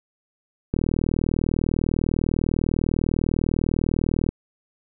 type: click train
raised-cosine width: 3 ms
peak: -9 dBFS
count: 143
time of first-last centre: 0.74-4.29 s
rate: 40 Hz
effects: none